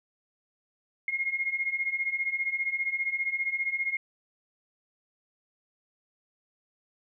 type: beating tone pair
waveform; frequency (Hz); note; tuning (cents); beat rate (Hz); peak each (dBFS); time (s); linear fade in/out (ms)
sine; 2136 / 2151; C7 / C7; +35 / +47; 15; -32 / -29; 1.08-3.97; 2
effects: none